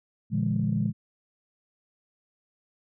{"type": "chord", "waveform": "sine", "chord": "Bb dominant seventh", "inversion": "none", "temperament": "equal with one note detuned", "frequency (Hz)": [116.54, 146.83, 170.13, 207.7], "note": ["Bb2", "D3", "F3", "Ab3"], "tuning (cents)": [0, 0, -45, 0], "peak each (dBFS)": [-28, -30, -29, -27], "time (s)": [0.3, 0.93], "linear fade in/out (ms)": 50, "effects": ["tanh soft clip ceiling -14 dBFS"]}